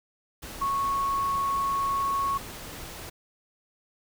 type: tone in noise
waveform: sine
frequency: 1104 Hz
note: C#6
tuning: 7 cents flat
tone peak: -24 dBFS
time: 0.61-2.38 s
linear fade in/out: 10 ms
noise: pink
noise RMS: -40 dBFS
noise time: 0.42-3.1 s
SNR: +13 dB
effects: none